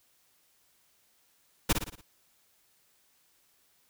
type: noise with echo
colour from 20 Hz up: pink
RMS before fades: -23 dBFS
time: 1.69-1.73 s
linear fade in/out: 10 ms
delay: 57 ms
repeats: 5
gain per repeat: -6 dB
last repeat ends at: 2.015 s
effects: white hiss -68 dBFS RMS until 3.89 s